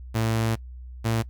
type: tone pair in turn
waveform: sawtooth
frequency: 112.6 / 113.45 Hz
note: A2 / A#2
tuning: +40 / -47 cents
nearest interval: unison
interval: 13 cents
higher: second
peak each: -18 dBFS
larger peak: neither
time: 0.14-0.56 / 1.04-1.23 s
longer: first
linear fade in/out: 20 ms
effects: noise-tail reverb RT60 0.1 s tail -21 dB re dry + added 62 Hz sine -37 dBFS peak until 1.29 s